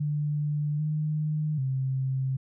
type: tone with pitch steps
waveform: sine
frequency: 148.3 / 152.9 / 132.6 Hz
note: D3 / D#3 / C3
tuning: +17 / -30 / +23 cents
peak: -25 dBFS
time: 0-2.37 s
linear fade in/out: 10 ms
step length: 790 ms
effects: none